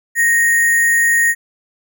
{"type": "tone with sample-and-hold", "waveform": "sine", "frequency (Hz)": 1864.7, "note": "A#6", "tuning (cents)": 0, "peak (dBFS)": -10, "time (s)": [0.15, 1.35], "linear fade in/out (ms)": 50, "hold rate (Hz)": 8820, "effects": []}